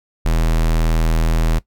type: tone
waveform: square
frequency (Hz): 40.51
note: E1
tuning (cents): -29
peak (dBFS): -14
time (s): 0.25-1.59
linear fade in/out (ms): 10
effects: noise-tail reverb RT60 0.1 s tail -18 dB re dry